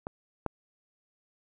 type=clicks; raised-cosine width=1 ms; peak=-21 / -15 dBFS; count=2; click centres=0.069 / 0.463 s; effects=none